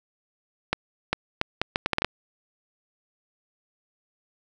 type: accelerating click train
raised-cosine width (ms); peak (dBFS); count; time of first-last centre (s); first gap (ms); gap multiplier
0.3; -6; 10; 0.73-2.046; 400; 0.71
effects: none